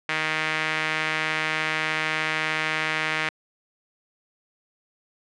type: tone with band-pass filter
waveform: sawtooth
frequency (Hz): 156.6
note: D#3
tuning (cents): +11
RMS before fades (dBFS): -26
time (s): 0.09-3.29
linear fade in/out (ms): 0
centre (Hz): 2100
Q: 2.1
effects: resampled to 24000 Hz